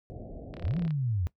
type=low-pass noise; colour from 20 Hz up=pink; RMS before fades=-42 dBFS; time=0.1-0.87 s; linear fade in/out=0 ms; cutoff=730 Hz; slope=96 dB/octave
type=click train; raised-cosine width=0.3 ms; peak=-30 dBFS; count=14; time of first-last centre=0.54-0.907 s; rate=35.4 Hz
type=linear two-way sweep; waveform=sine; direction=up then down; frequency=62.1 to 180 to 80.3 Hz; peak=-26 dBFS; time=0.64-1.27 s; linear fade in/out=0 ms; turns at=0.78 s
effects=noise-tail reverb RT60 0.1 s tail -19 dB re dry